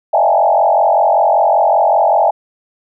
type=tone with frequency modulation; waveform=sine; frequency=740 Hz; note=F#5; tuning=in tune; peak=-8 dBFS; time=0.13-2.31 s; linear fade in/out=10 ms; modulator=45.2 Hz; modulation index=3; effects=none